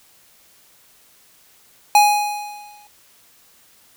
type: tone with exponential decay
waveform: square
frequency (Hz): 830.6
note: G#5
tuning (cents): 0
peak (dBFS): -8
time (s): 1.95-2.87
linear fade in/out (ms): 2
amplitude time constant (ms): 200
effects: white hiss -53 dBFS RMS until 3.96 s